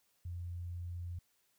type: tone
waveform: sine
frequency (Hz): 87.31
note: F2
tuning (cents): 0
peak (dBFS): -39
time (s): 0.25-1.19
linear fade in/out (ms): 5
effects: white hiss -75 dBFS RMS until 1.58 s